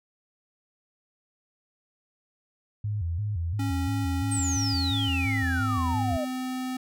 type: tone with vibrato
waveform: sine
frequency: 93.9 Hz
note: F#2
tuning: 26 cents sharp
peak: -26 dBFS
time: 2.84-6.17 s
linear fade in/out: 5 ms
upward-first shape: square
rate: 2.9 Hz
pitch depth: 190 cents each way
type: tone with pitch glide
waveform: square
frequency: 274.7 to 256.3 Hz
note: C#4 to C4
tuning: -16 to -36 cents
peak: -30 dBFS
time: 3.59-6.77 s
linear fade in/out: 5 ms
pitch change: -120 cents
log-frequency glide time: 5.03-5.79 s
type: exponential sweep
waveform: sine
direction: down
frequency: 8620 to 585 Hz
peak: -28 dBFS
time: 4.31-6.25 s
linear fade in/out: 10 ms
effects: none